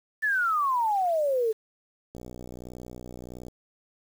sine exponential sweep, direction down, 1787 to 428.5 Hz, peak -22 dBFS, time 0.22-1.53 s, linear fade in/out 20 ms
click train, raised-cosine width 2 ms, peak -28 dBFS, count 83, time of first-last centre 2.15-3.483 s, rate 61.5 Hz
effects 8-bit

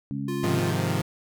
harmonic tone, 69 Hz, C#2, 7 cents flat, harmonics 2 / 3 / 4, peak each -32 / -32 / -32 dBFS, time 0.11-0.6 s, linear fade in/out 0 ms
square tone, 350 Hz, F4, 4 cents sharp, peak -31 dBFS, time 0.28-0.71 s, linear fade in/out 5 ms
sawtooth chord, F minor seventh, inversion first, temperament equal, 103.83 / 130.81 / 155.56 / 174.61 Hz, Ab2 / C3 / Eb3 / F3, 0 / 0 / 0 / 0 cents, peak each -25 dBFS, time 0.43-1.02 s, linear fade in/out 10 ms
effects none

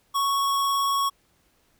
square tone with vibrato, 1108.7 Hz, C#6, in tune, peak -22 dBFS, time 0.14-1.1 s, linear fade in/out 20 ms, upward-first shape sine, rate 18 Hz, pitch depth 10 cents each way, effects pink hiss -65 dBFS RMS until 1.79 s

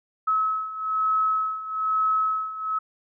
sine beating tone pair, 1288 / 1289.1 Hz, E6 / E6, -41 / -39 cents, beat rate 1.1 Hz, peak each -27 / -23 dBFS, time 0.27-2.79 s, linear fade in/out 10 ms, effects none

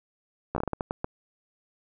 slowing click train, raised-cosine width 1 ms, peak -14 dBFS, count 10, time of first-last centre 0.55-1.044 s, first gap 13 ms, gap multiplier 1.34, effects none

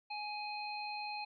harmonic tone, 835 Hz, G#5, 9 cents sharp, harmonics 1 / 3 / 5, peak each -41 / -44 / -46 dBFS, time 0.1-1.25 s, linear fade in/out 10 ms, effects none

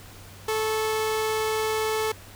sawtooth tone pair together, 436.5 / 1100 Hz, A4 / C#6, -14 / -14 cents, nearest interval octave + major third, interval 1600 cents, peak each -20 / -32 dBFS, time 0.48-2.12 s, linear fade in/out 5 ms, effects added 97 Hz sine -47 dBFS peak until 2.35 s + pink hiss -47 dBFS RMS until 2.35 s

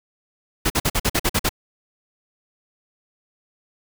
pink noise bursts, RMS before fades -19 dBFS, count 9, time 0.65-1.493 s, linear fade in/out 10 ms, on 51 ms, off 48 ms, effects none

